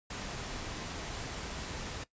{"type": "noise", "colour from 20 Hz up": "pink", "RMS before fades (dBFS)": -40, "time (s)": [0.1, 2.04], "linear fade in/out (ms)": 5, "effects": ["noise-tail reverb RT60 0.1 s tail -17 dB re dry", "resampled to 16000 Hz"]}